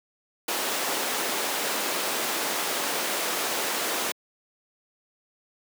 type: high-pass noise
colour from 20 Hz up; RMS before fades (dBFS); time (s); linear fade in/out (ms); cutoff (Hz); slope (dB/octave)
pink; -28; 0.48-4.12; 5; 350; 12
effects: high-pass 200 Hz 12 dB/octave